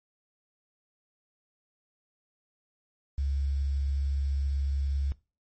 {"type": "tone with quantisation", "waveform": "sine", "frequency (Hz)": 69.3, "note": "C#2", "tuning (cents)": 0, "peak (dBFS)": -26, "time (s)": [3.18, 5.12], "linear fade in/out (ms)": 0, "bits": 9, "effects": ["noise-tail reverb RT60 0.3 s tail -20 dB re dry", "MP3 32 kbps"]}